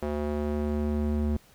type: tone with band-pass filter sweep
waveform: square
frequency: 74.1 Hz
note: D2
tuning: 16 cents sharp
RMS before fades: -28 dBFS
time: 0.02-1.37 s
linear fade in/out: 5 ms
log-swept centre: 480 to 180 Hz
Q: 0.99
effects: pink hiss -58 dBFS RMS until 1.54 s